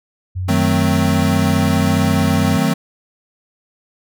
sine tone with pitch glide, 92 to 93.02 Hz, F#2 to F#2, -9 to +10 cents, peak -19 dBFS, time 0.35-2.58 s, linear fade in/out 20 ms, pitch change +19 cents, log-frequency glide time 1.23-1.31 s
square chord, D# diminished seventh, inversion none, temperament equal, 155.56 / 185 / 220 / 261.6 Hz, D#3 / F#3 / A3 / C4, 0 / 0 / 0 / 0 cents, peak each -20 dBFS, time 0.48-2.74 s, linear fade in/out 10 ms
effects none

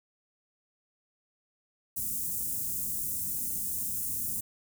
white band-stop noise, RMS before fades -33 dBFS, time 1.96-4.41 s, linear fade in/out 10 ms, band 260 to 7800 Hz, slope 24 dB/octave, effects none

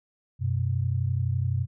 sine tone pair together, 94.15 / 126 Hz, F#2 / B2, +31 / +35 cents, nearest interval perfect fourth, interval 504 cents, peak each -26 dBFS, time 0.39-1.67 s, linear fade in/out 50 ms, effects none

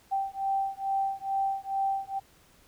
sine beating tone pair, 780 / 782.3 Hz, G5 / G5, -9 / -4 cents, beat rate 2.3 Hz, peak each -30 dBFS, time 0.11-2.2 s, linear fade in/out 20 ms, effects pink hiss -60 dBFS RMS until 2.67 s

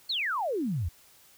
sine exponential sweep, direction down, 4525 to 73.42 Hz, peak -27 dBFS, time 0.09-0.89 s, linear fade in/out 10 ms, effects white hiss -58 dBFS RMS until 1.37 s

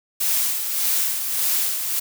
blue noise with tremolo, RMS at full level -20 dBFS, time 0.2-2 s, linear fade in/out 10 ms, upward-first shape sine, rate 1.7 Hz, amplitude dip 50%, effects none

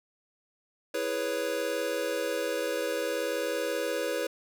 square chord, C# minor seventh, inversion first, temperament equal, 329.6 / 415.3 / 493.9 / 554.4 Hz, E4 / G#4 / B4 / C#5, 0 / 0 / 0 / 0 cents, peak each -38 / -37 / -33 / -34 dBFS, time 0.94-4.27 s, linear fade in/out 5 ms, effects none

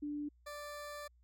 sine / 20% pulse tone pair in turn, 293.7 / 587.4 Hz, D4 / D5, 0 / 0 cents, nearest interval octave, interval 1200 cents, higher second, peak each -37 / -39 dBFS, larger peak first, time 0.02-0.29 / 0.46-1.08 s, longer second, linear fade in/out 10 ms, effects added 60 Hz sine -64 dBFS peak until 1.23 s

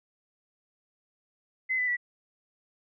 sine tone with pitch steps, 2044 / 1997.3 / 1951.7 Hz, C7 / B6 / B6, -41 / +19 / -21 cents, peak -25 dBFS, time 1.69-1.969 s, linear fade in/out 20 ms, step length 93 ms, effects none

